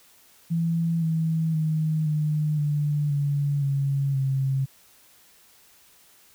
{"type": "tone with pitch steps", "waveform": "sine", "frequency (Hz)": [166.3, 161.38, 156.6, 151.97, 147.47, 143.11, 138.88, 134.77], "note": ["E3", "E3", "D#3", "D#3", "D3", "D3", "C#3", "C#3"], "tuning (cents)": [16, -36, 11, -40, 8, -44, 4, -48], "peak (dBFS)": -21, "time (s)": [0.5, 4.66], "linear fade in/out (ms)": 20, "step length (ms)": 520, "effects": ["white hiss -56 dBFS RMS until 6.34 s"]}